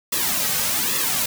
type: noise with flanger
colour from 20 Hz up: white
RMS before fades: -22 dBFS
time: 0.12-1.26 s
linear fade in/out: 5 ms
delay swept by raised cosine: 1.3 to 3 ms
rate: 1.2 Hz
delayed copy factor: -0.85
effects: none